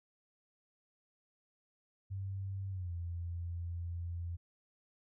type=tone with pitch glide; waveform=sine; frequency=96.9 to 85.83 Hz; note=G2 to F2; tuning=-20 to -30 cents; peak=-37 dBFS; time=2.1-4.37 s; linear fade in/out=20 ms; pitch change=-210 cents; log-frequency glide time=2.7-2.92 s; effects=none